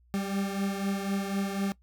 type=beating tone pair; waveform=40% pulse; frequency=196 / 200 Hz; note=G3 / G3; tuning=0 / +35 cents; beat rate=4 Hz; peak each=-29 / -34 dBFS; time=0.14-1.72 s; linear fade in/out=0 ms; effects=noise-tail reverb RT60 0.1 s tail -20 dB re dry + added 60 Hz sine -59 dBFS peak until 1.82 s